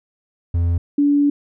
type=tone pair in turn; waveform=triangle / sine; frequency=85.5 / 287.6 Hz; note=F2 / D4; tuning=-36 / -36 cents; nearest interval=octave + major sixth; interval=2100 cents; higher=second; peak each=-13 / -12 dBFS; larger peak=second; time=0.54-0.78 / 0.98-1.3 s; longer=second; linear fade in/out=5 ms; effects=none